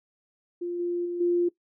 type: tone with level steps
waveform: sine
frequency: 349.2 Hz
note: F4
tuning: in tune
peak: -28 / -25 / -28 / -20 dBFS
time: 0.61-1.49 s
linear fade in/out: 10 ms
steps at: 0.79 / 1.05 / 1.2 s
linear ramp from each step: 10 ms
effects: noise-tail reverb RT60 0.1 s tail -19 dB re dry